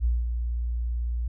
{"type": "tone with ADSR envelope", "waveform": "sine", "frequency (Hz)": 59, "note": "A#1", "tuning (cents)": 22, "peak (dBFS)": -19, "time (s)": [0, 1.28], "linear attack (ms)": 47, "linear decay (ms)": 200, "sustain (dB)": -6, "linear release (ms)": 5, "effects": []}